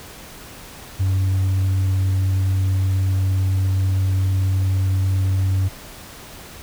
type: tone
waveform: sine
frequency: 95.1 Hz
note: F#2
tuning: 48 cents sharp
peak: -13 dBFS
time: 0.99-5.69 s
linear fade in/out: 20 ms
effects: tanh soft clip ceiling -15 dBFS + pink hiss -39 dBFS RMS until 6.62 s